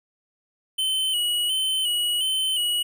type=tone with vibrato; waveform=square; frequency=2992 Hz; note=F#7; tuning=19 cents sharp; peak=-22 dBFS; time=0.78-2.83 s; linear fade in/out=10 ms; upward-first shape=square; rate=1.4 Hz; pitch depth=44 cents each way; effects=none